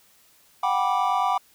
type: chord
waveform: triangle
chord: G major seventh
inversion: third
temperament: just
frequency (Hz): 735 / 784 / 980 / 1176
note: F#5 / G5 / B5 / D6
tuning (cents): -12 / 0 / -14 / +2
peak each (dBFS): -24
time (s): 0.63-1.38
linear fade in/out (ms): 5
effects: white hiss -58 dBFS RMS until 1.54 s